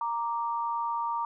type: tone pair together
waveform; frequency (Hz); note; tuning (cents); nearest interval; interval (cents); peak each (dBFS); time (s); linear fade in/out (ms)
sine; 932.3 / 1174.6; A#5 / D6; 0 / 0; major third; 400; -29 / -33; 0.01-1.25; 2
effects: none